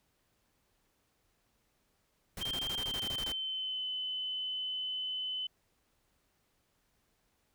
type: noise bursts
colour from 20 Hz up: pink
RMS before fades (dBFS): -42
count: 12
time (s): 2.37-3.321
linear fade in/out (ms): 2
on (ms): 60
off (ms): 21
type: tone with pitch glide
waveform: sine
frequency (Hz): 3163 to 3027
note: G7 to F#7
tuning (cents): +15 to +39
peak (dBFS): -34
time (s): 2.41-5.47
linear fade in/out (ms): 5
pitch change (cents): -76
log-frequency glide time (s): 2.71-3.86
effects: pink hiss -75 dBFS RMS until 7.54 s